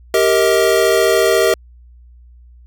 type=chord; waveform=square; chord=Eb major; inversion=first; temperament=equal with one note detuned; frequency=392 / 466.2 / 634.6 Hz; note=G4 / Bb4 / Eb5; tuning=0 / 0 / +34 cents; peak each=-16 dBFS; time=0.14-1.54 s; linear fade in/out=2 ms; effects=added 60 Hz sine -40 dBFS peak until 2.66 s